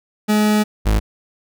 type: tone pair in turn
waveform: 40% pulse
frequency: 211.7 / 52.92 Hz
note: G#3 / G#1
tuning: +33 / +33 cents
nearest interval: 2 octaves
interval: 2400 cents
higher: first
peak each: -12 dBFS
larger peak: neither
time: 0.28-0.64 / 0.85-1 s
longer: first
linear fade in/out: 20 ms
effects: none